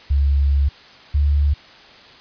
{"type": "tone pair in turn", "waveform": "sine", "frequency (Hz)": [70, 72.22], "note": ["C#2", "D2"], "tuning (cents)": [18, -28], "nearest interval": "minor second", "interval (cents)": 54, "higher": "second", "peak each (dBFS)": -13, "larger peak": "neither", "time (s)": [[0.1, 0.69], [1.14, 1.54]], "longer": "first", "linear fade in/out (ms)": 10, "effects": ["white hiss -44 dBFS RMS until 2.2 s", "resampled to 11025 Hz"]}